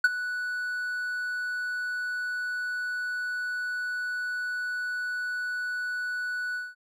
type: tone with ADSR envelope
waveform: triangle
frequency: 1480 Hz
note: F#6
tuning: in tune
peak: -12 dBFS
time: 0.04-6.75 s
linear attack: 5 ms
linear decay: 33 ms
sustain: -15 dB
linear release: 200 ms
effects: none